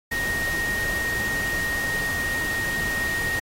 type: tone in noise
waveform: sine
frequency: 1864.7 Hz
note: A#6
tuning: in tune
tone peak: -24 dBFS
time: 0.11-3.4 s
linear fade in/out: 10 ms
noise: pink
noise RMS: -32 dBFS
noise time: 0.11-3.4 s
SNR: +5 dB
effects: AAC 48 kbps